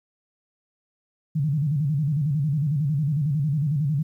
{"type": "tone with vibrato", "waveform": "sine", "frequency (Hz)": 146.83, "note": "D3", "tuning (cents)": 0, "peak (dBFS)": -20, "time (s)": [1.35, 4.03], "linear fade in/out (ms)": 10, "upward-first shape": "square", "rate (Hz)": 11, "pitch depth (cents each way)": 120, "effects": ["10-bit"]}